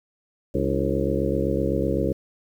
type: harmonic tone with a mistuned harmonic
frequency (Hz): 67.8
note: C#2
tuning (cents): -38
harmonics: 1 / 2 / 3 / 4 / 5 / 6 / 7 / 8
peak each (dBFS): -29 / -29 / -29 / -29 / -29 / -29 / -29 / -29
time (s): 0.54-2.13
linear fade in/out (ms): 10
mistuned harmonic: 4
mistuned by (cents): +120
effects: 9-bit